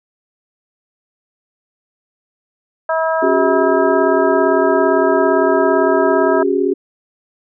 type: harmonic tone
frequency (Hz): 322.8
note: E4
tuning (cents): -36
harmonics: 2 / 3 / 4 / 5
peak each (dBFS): -16 / -20 / -22 / -24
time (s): 2.89-6.43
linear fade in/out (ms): 5
type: chord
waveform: sine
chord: C# suspended fourth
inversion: none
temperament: equal with one note detuned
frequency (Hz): 277.2 / 370 / 407.7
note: C#4 / F#4 / G#4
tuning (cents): 0 / 0 / -32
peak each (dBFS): -19 / -16 / -17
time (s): 3.22-6.74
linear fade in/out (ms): 10
effects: none